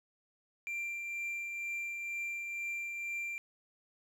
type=tone with tremolo; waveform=triangle; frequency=2367 Hz; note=D7; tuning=13 cents sharp; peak=-33 dBFS; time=0.67-3.38 s; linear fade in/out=0 ms; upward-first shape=triangle; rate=2.1 Hz; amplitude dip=35%; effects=none